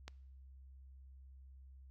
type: click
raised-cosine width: 0.2 ms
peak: -29 dBFS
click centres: 0.08 s
effects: noise-tail reverb RT60 0.8 s tail -24 dB re dry + added 66 Hz sine -54 dBFS peak until 1.9 s